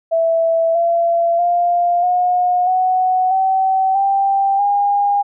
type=tone with pitch steps; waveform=sine; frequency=659.3 / 679 / 699.3 / 720.2 / 741.8 / 763.9 / 786.8 / 810.3 Hz; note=E5 / F5 / F5 / F#5 / F#5 / G5 / G5 / G#5; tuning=0 / -49 / +2 / -47 / +4 / -45 / +6 / -43 cents; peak=-12 dBFS; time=0.11-5.23 s; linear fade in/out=20 ms; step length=640 ms; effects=none